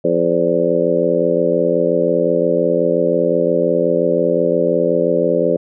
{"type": "harmonic tone with a mistuned harmonic", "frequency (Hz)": 85.7, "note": "F2", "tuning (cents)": -32, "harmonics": [2, 3, 4, 5, 6, 7], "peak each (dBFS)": [-23, -23, -21, -19, -17, -19], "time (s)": [0.04, 5.57], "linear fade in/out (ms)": 10, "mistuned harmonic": 7, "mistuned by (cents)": -53, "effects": []}